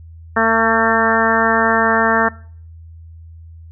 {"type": "harmonic tone", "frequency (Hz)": 225.3, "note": "A3", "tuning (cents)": 41, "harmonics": [1, 2, 3, 4, 5, 6, 7, 8], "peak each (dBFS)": [-20, -20, -20, -20, -20, -20, -20, -20], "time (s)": [0.36, 2.29], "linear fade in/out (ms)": 10, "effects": ["noise-tail reverb RT60 0.5 s tail -21 dB re dry", "added 82 Hz sine -35 dBFS peak until 3.71 s"]}